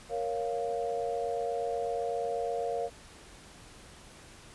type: chord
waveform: sine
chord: Bb minor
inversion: none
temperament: equal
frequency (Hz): 466.2 / 554.4 / 698.5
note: Bb4 / Db5 / F5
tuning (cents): 0 / 0 / 0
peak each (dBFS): -33 / -36 / -34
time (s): 0.09-2.9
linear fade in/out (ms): 50
effects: pink hiss -52 dBFS RMS until 4.54 s + resampled to 24000 Hz